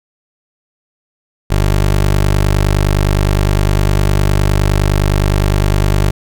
20% pulse tone, 49.76 Hz, G1, 27 cents sharp, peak -5 dBFS, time 1.5-6.11 s, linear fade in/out 10 ms, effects none

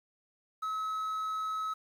triangle tone with quantisation, 1287 Hz, E6, 42 cents flat, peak -30 dBFS, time 0.62-1.74 s, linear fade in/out 10 ms, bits 10, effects none

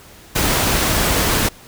pink noise, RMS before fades -17 dBFS, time 0.35-1.49 s, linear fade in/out 10 ms, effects pink hiss -43 dBFS RMS until 1.67 s

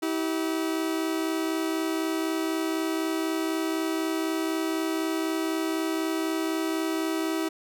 40% pulse tone pair together, 322.7 / 386.7 Hz, E4 / G4, -37 / -24 cents, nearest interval minor third, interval 313 cents, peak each -26 / -31 dBFS, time 0.02-7.49 s, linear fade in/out 10 ms, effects none

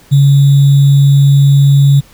sine tone with sample-and-hold, 139.9 Hz, C#3, 16 cents sharp, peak -3 dBFS, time 0.11-2.01 s, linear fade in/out 20 ms, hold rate 3675 Hz, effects pink hiss -43 dBFS RMS until 2.13 s

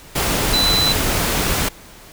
sine tone in noise, 3999 Hz, B7, 21 cents sharp, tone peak -15 dBFS, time 0.53-0.93 s, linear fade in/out 10 ms, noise pink, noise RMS -19 dBFS, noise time 0.15-1.69 s, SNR +1 dB, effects pink hiss -42 dBFS RMS until 2.12 s

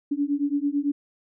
sine beating tone pair, 282 / 291 Hz, C#4 / D4, +30 / -16 cents, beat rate 9 Hz, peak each -25 dBFS, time 0.11-0.92 s, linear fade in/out 10 ms, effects none

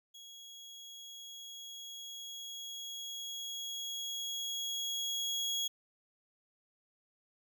30% pulse tone with level ramp, 3319 Hz, G#7, 2 cents flat, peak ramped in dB -47 to -29 dBFS, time 0.14-5.68 s, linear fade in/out 10 ms, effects none

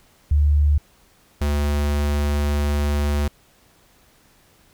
sine / square tone pair in turn, 73.42 / 72.87 Hz, D2 / D2, 0 / -13 cents, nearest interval unison, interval 13 cents, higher first, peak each -13 / -19 dBFS, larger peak first, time 0.31-0.78 / 1.41-3.28 s, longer second, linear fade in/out 5 ms, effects pink hiss -56 dBFS RMS until 4.73 s

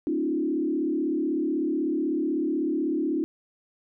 sine tone with frequency modulation, 307.2 Hz, D#4, 22 cents flat, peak -23 dBFS, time 0.07-3.24 s, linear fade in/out 0 ms, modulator 36.1 Hz, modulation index 1.3, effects none

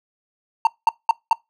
triangle tone bursts, 910 Hz, A#5, 42 cents flat, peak -9 dBFS, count 4, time 0.65-1.33 s, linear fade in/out 2 ms, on 20 ms, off 200 ms, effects noise-tail reverb RT60 0.2 s tail -24 dB re dry

